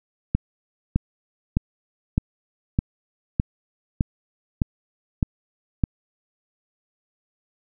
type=click train; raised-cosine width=5 ms; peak=-6 dBFS; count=10; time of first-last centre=0.35-5.838 s; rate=1.64 Hz; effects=none